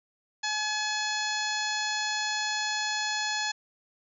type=harmonic tone; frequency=850 Hz; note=G#5; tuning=40 cents sharp; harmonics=1 / 2 / 3 / 4 / 5 / 6 / 7 / 8; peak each=-34 / -32 / -38 / -37 / -35 / -39 / -42 / -38 dBFS; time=0.43-3.52 s; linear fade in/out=10 ms; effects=none